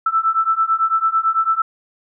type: beating tone pair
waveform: sine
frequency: 1318.5 / 1327.5 Hz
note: E6 / E6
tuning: 0 / +12 cents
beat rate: 9 Hz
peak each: -18 / -17 dBFS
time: 0.06-1.62 s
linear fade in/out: 5 ms
effects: none